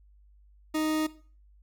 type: tone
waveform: 40% pulse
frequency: 311.1 Hz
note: D#4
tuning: in tune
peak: -25 dBFS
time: 0.74-1.07 s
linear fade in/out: 10 ms
effects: noise-tail reverb RT60 0.4 s tail -17 dB re dry + added 50 Hz sine -55 dBFS peak until 1.62 s